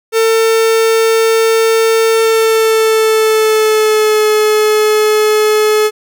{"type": "tone with pitch glide", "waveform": "45% pulse", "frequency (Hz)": [450, 427.7], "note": ["A4", "A4"], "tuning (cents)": [39, -49], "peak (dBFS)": -8, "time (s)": [0.12, 5.91], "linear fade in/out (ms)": 50, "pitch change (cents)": -88, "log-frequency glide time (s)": [2.11, 4.27], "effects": []}